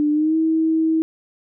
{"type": "tone with pitch glide", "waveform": "sine", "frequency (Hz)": [297.6, 320.8], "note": ["D4", "E4"], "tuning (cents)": [23, -47], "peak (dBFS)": -15, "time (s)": [0, 1.02], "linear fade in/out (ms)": 0, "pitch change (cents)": 130, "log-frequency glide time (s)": [0.11, 0.36], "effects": []}